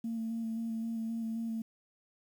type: tone with vibrato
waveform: sine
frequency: 226.5 Hz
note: A#3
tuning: 50 cents flat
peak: -32 dBFS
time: 0.04-1.62 s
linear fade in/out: 5 ms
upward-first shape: square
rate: 3.8 Hz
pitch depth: 16 cents each way
effects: tanh soft clip ceiling -29 dBFS + 10-bit